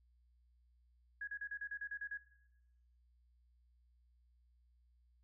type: tone bursts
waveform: sine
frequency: 1661 Hz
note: G#6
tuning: in tune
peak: -40 dBFS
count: 10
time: 1.21-2.175 s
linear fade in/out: 5 ms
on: 65 ms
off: 35 ms
effects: noise-tail reverb RT60 0.9 s tail -17 dB re dry + added 60 Hz sine -68 dBFS peak until 5.23 s